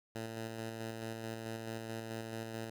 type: tone with tremolo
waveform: 10% pulse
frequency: 112.8 Hz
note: A2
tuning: 44 cents sharp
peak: -31 dBFS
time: 0.15-2.7 s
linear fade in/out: 5 ms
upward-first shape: square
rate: 4.6 Hz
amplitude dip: 30%
effects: none